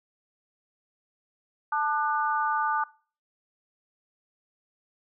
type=chord; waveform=sine; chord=D major; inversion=second; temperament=equal with one note detuned; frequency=880 / 1201.4 / 1480 Hz; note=A5 / D6 / F#6; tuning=0 / +39 / 0 cents; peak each=-27 / -28 / -31 dBFS; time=1.72-2.84 s; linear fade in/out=5 ms; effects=noise-tail reverb RT60 0.4 s tail -21 dB re dry